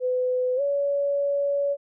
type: tone with pitch glide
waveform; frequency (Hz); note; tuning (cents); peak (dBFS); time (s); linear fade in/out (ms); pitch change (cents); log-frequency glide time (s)
sine; 504 to 565.7; B4 to C#5; +35 to +35; -21; 0-1.77; 50; +200; 0.56-0.61
effects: none